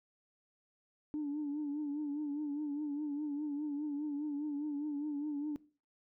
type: tone with vibrato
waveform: sine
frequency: 293.7 Hz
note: D4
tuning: in tune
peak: -33 dBFS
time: 1.14-5.56 s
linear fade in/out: 0 ms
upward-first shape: triangle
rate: 4.9 Hz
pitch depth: 75 cents each way
effects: noise-tail reverb RT60 0.4 s tail -21 dB re dry + tanh soft clip ceiling -31 dBFS